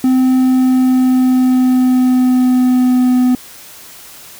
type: tone with pitch glide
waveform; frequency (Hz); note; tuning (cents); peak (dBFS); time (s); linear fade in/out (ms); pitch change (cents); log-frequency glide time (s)
triangle; 257.8 to 251.2; C4 to B3; -26 to +30; -6; 0.04-3.35; 2; -44; 0.32-3.16
effects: white hiss -36 dBFS RMS until 4.39 s